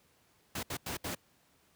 pink noise bursts at uneven times, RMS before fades -37 dBFS, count 4, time 0.55-0.63 / 0.7-0.77 / 0.86-0.97 / 1.04-1.15 s, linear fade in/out 5 ms, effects pink hiss -68 dBFS RMS until 1.75 s + high-pass 80 Hz 12 dB/octave

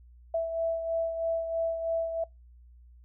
sine beating tone pair, 659.3 / 662.4 Hz, E5 / E5, 0 / +8 cents, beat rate 3.1 Hz, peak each -27 / -36 dBFS, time 0.34-2.24 s, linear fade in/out 5 ms, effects noise-tail reverb RT60 0.2 s tail -25 dB re dry + added 60 Hz sine -51 dBFS peak until 3.04 s

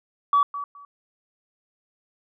sine tone with echo, 1142 Hz, D6, 49 cents flat, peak -14 dBFS, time 0.33-0.43 s, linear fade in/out 2 ms, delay 210 ms, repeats 2, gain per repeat -14 dB, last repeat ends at 0.85 s, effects tanh soft clip ceiling -11 dBFS

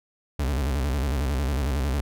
40% pulse tone with vibrato, 68.3 Hz, C#2, 25 cents flat, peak -22 dBFS, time 0.39-2.01 s, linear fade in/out 5 ms, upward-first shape square, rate 11 Hz, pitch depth 120 cents each way, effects none

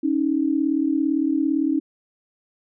sine tone pair together, 277.2 / 314.9 Hz, C#4 / D#4, 0 / +21 cents, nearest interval major second, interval 221 cents, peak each -21 / -21 dBFS, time 0.03-1.8 s, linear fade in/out 10 ms, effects none

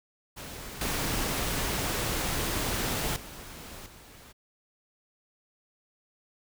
pink noise with level steps, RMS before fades -41 / -30 / -44 / -51 dBFS, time 0.36-4.33 s, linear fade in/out 20 ms, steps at 0.81 / 3.16 / 3.86 s, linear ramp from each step 2 ms, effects none

